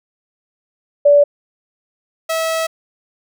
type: tone pair in turn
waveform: sine / sawtooth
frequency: 578 / 648.8 Hz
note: D5 / E5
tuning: -28 / -28 cents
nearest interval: major second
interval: 200 cents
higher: second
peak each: -6 / -13 dBFS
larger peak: first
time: 1.05-1.24 / 2.29-2.67 s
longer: second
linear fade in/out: 10 ms
effects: none